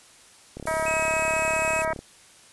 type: click train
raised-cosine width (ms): 2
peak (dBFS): -23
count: 51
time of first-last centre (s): 0.57-1.99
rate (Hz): 35.2
type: noise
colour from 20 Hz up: violet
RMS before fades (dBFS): -32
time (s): 0.66-1.85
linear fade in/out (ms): 5
type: harmonic tone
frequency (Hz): 319.6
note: D#4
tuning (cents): +47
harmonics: 2 / 3 / 4 / 5 / 6 / 7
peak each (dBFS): -26 / -30 / -32 / -34 / -36 / -37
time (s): 0.67-1.93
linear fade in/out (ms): 2
type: tone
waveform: square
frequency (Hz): 2556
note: D#7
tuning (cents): +46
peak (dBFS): -27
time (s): 0.86-1.82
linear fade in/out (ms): 5
effects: white hiss -52 dBFS RMS until 2.52 s + resampled to 24000 Hz